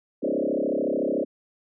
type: tone with frequency modulation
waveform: sine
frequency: 415.1 Hz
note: G#4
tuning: 1 cent flat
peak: -22 dBFS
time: 0.22-1.25 s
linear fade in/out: 20 ms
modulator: 33.7 Hz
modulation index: 5.2
effects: none